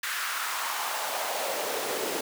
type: noise with high-pass filter sweep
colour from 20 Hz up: pink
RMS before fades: -31 dBFS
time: 0.03-2.21 s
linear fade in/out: 5 ms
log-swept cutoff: 1600 to 360 Hz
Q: 2.5
effects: none